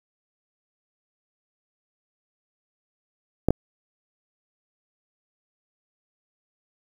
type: clicks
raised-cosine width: 2 ms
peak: -5 dBFS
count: 2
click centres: 3.486 / 3.506 s
effects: 7-bit